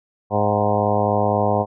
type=harmonic tone with a mistuned harmonic; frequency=103.8 Hz; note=G#2; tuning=in tune; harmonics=1 / 2 / 3 / 4 / 5 / 6 / 7 / 8 / 9 / 10; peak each=-24 / -25 / -30 / -26 / -23 / -24 / -23 / -27 / -26 / -31 dBFS; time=0.3-1.66 s; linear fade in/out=50 ms; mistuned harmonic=8; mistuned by=-49 cents; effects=none